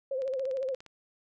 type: tone with vibrato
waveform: sine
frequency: 529 Hz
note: C5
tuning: 19 cents sharp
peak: -29 dBFS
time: 0.11-0.75 s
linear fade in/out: 5 ms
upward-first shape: sine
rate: 14 Hz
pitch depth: 70 cents each way
type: click train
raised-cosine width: 0.2 ms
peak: -32 dBFS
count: 12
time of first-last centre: 0.22-0.863 s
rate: 17.1 Hz
effects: none